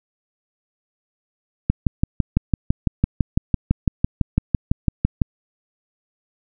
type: click train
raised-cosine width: 5 ms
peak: -3 dBFS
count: 22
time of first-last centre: 1.7-5.218 s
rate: 5.97 Hz
effects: none